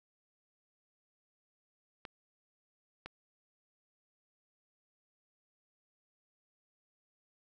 clicks, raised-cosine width 0.3 ms, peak -27 dBFS, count 2, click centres 2.052 / 3.06 s, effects none

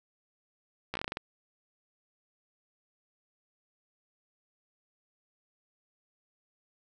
slowing click train, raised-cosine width 0.3 ms, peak -18 dBFS, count 9, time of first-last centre 0.94-1.171 s, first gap 14 ms, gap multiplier 1.2, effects none

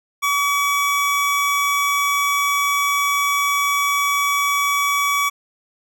25% pulse tone, 1138 Hz, C#6, 45 cents sharp, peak -13 dBFS, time 0.22-5.3 s, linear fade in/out 20 ms, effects none

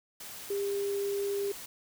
sine tone in noise, 400.9 Hz, G4, 39 cents sharp, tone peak -29 dBFS, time 0.5-1.52 s, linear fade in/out 5 ms, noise white, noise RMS -44 dBFS, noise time 0.2-1.66 s, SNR +12 dB, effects none

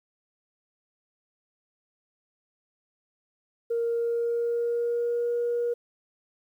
sine tone with pitch glide, 466.2 to 476.5 Hz, A#4 to A#4, 0 to +38 cents, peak -23 dBFS, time 3.7-5.74 s, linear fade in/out 10 ms, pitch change +38 cents, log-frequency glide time 3.84-5.33 s, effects tanh soft clip ceiling -20 dBFS + 10-bit

